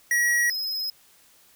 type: tone pair in turn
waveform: square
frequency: 1912 / 5104 Hz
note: A#6 / D#8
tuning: +43 / +43 cents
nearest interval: octave + perfect fourth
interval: 1700 cents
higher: second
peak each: -20 / -27 dBFS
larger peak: first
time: 0.11-0.5 / 0.5-0.9 s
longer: second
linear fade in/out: 2 ms
effects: white hiss -57 dBFS RMS until 1.55 s